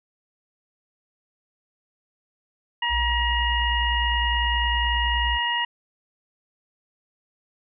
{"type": "harmonic tone", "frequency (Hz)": 952, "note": "A#5", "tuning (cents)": 36, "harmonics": [1, 2, 3], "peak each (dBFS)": [-26, -26, -26], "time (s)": [2.82, 5.65], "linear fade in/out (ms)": 5}
{"type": "tone", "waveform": "sine", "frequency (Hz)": 61.74, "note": "B1", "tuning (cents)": 0, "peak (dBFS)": -24, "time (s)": [2.89, 5.39], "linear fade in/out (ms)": 50}
{"effects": []}